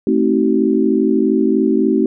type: chord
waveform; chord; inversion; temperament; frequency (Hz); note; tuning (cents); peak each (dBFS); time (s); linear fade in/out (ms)
sine; A diminished seventh; none; just; 220 / 264 / 316.8 / 380.2; A3 / C4 / Eb4 / Gb4; 0 / +16 / +31 / +47; -17; 0.07-2.06; 2
effects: none